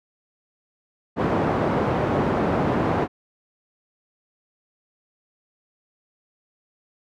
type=band-pass noise; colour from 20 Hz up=pink; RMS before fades=-22 dBFS; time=1.16-3.08 s; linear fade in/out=50 ms; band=140 to 1000 Hz; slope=12 dB/octave; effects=none